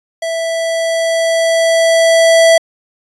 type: tone with level ramp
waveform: square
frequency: 659 Hz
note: E5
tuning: 1 cent flat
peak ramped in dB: -17 to -5 dBFS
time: 0.22-2.58 s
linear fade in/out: 5 ms
effects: resampled to 24000 Hz